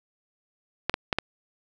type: clicks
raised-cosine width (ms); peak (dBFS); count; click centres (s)
0.3; -7; 4; 0.896 / 0.941 / 1.128 / 1.186
effects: none